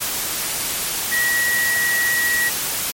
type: tone in noise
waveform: sine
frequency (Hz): 1917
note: A#6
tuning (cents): +48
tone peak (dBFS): -17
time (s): 1.11-2.5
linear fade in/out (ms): 20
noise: white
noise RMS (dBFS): -23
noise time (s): 0-2.92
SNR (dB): +3
effects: MP3 64 kbps